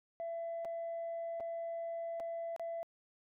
sine tone with dropouts, 670 Hz, E5, 28 cents sharp, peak -36 dBFS, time 0.2-2.83 s, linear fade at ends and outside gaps 0 ms, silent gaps 0.648-0.653 / 1.4-1.406 / 2.199-2.203 / 2.563-2.596 s, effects tanh soft clip ceiling -35 dBFS

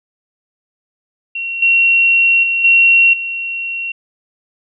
sine tone with level steps, 2735 Hz, F7, 37 cents flat, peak -19 / -8 / -13 / -6 / -19 dBFS, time 1.35-3.92 s, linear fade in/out 5 ms, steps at 1.62 / 2.43 / 2.64 / 3.13 s, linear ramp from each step 5 ms, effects none

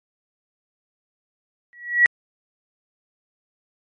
sine tone with exponential growth, 1926 Hz, B6, 44 cents flat, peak -7 dBFS, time 1.73-2.06 s, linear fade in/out 0 ms, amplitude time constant 70 ms, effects MP3 48 kbps

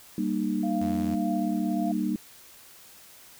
sine chord, Eb major, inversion first, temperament equal with one note detuned, 196 / 233.1 / 304.7 Hz, G3 / Bb3 / Eb4, 0 / 0 / -36 cents, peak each -29 dBFS, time 0.18-2.16 s, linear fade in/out 2 ms
sine tone with tremolo, 690 Hz, F5, 21 cents flat, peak -30 dBFS, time 0.63-1.92 s, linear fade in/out 5 ms, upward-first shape triangle, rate 1.8 Hz, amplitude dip 70%
sawtooth tone, 87.31 Hz, F2, in tune, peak -32 dBFS, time 0.81-1.15 s, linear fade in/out 5 ms
effects white hiss -51 dBFS RMS until 3.39 s

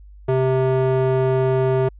square tone with band-pass filter, 130.81 Hz, C3, in tune, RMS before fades -18 dBFS, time 0.28-1.89 s, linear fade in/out 10 ms, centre 440 Hz, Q 1.2, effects added 50 Hz sine -40 dBFS peak until 1.99 s + resampled to 8000 Hz

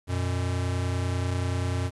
square tone pair together, 90.35 / 120.6 Hz, F#2 / B2, -41 / -41 cents, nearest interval perfect fourth, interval 500 cents, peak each -27 / -32 dBFS, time 0.07-1.91 s, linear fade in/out 50 ms, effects resampled to 24000 Hz + 9-bit

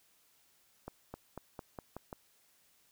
accelerating click train, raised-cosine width 1 ms, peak -28 dBFS, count 7, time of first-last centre 0.88-2.128 s, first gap 260 ms, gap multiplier 0.91, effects white hiss -69 dBFS RMS until 2.91 s

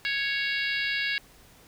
harmonic tone with a mistuned harmonic, 554.4 Hz, C#5, in tune, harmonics 3 / 4 / 5 / 6 / 7 / 8 / 9, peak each -30 / -31 / -33 / -38 / -36 / -39 / -40 dBFS, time 0.05-1.18 s, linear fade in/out 0 ms, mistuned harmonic 9, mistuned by -34 cents, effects pink hiss -55 dBFS RMS until 1.67 s

